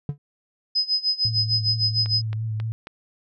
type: tone with exponential decay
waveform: triangle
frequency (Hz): 144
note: D3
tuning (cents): -34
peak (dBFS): -18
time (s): 0.09-0.18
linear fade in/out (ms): 2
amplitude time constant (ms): 19
type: tone with tremolo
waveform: sine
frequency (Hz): 5040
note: D#8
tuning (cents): +21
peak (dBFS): -17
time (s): 0.75-2.22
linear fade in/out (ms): 10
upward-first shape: sine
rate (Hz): 6.6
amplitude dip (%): 90
type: tone with vibrato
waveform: sine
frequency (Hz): 110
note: A2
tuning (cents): 0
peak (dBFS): -24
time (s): 1.25-2.72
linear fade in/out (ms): 0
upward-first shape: sine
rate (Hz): 4.4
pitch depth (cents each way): 32
type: click train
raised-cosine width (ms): 0.3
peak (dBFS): -21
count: 4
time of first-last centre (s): 2.06-2.871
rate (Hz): 3.7
effects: none